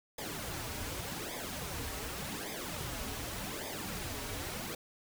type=noise with flanger; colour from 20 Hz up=pink; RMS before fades=-40 dBFS; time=0.18-4.75 s; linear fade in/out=5 ms; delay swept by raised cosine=0.7 to 5.9 ms; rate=0.86 Hz; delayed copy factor=-0.75; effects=none